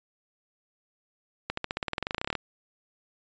accelerating click train, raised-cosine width 0.3 ms, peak -13 dBFS, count 20, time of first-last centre 1.5-2.353 s, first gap 74 ms, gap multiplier 0.94, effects resampled to 16000 Hz

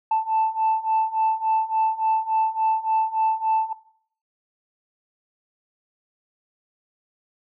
sine beating tone pair, 880 / 883.5 Hz, A5 / A5, 0 / +7 cents, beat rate 3.5 Hz, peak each -22 / -21 dBFS, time 0.11-3.73 s, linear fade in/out 5 ms, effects noise-tail reverb RT60 0.6 s tail -18 dB re dry + tanh soft clip ceiling -14 dBFS

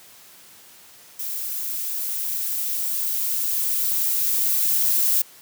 violet noise with level ramp, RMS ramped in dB -29 to -19 dBFS, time 1.19-5.22 s, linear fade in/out 5 ms, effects white hiss -48 dBFS RMS until 5.41 s + high-pass 80 Hz 12 dB/octave

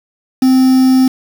triangle tone with quantisation, 260 Hz, C4, 11 cents flat, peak -4 dBFS, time 0.42-1.08 s, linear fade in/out 5 ms, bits 4, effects none

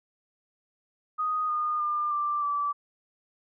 sine tone with pitch steps, 1244.5 / 1222.4 / 1200.7 / 1179.4 / 1158.5 Hz, D#6 / D#6 / D6 / D6 / D6, 0 / -31 / +38 / +7 / -24 cents, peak -25 dBFS, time 1.18-2.73 s, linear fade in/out 20 ms, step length 310 ms, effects none

